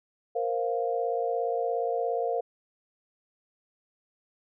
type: chord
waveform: sine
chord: Bb suspended second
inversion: none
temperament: equal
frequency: 466.2 / 523.3 / 698.5 Hz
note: Bb4 / C5 / F5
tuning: 0 / 0 / 0 cents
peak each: -29 / -32 / -30 dBFS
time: 0.35-2.41 s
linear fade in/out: 10 ms
effects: none